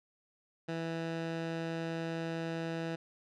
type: tone with low-pass filter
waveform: 15% pulse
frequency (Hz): 164.6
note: E3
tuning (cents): -2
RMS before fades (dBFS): -37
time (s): 0.68-2.96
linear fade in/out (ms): 10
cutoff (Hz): 4100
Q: 0.7
effects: none